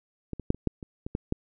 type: clicks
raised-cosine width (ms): 3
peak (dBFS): -20 / -23 / -8 / -28 / -11 / -26 / -21 / -15 / -13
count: 9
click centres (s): 0.333 / 0.397 / 0.504 / 0.546 / 0.673 / 0.828 / 1.065 / 1.151 / 1.324
effects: none